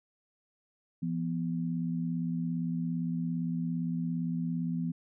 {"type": "tone pair together", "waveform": "sine", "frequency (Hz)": [169.37, 246.9], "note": ["E3", "B3"], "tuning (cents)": [47, 0], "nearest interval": "perfect fifth", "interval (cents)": 653, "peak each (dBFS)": [-31, -34], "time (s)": [1.02, 4.92], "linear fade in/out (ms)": 10, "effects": []}